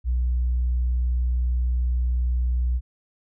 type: tone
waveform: sine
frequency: 61.3 Hz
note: B1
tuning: 12 cents flat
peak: -18 dBFS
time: 0.04-2.81 s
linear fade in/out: 50 ms
effects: tanh soft clip ceiling -17 dBFS